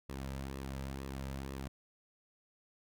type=tone with flanger; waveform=sawtooth; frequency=67.4 Hz; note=C#2; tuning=48 cents flat; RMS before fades=-42 dBFS; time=0.09-1.68 s; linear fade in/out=5 ms; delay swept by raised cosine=1.3 to 2.8 ms; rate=2.1 Hz; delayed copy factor=-0.5; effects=none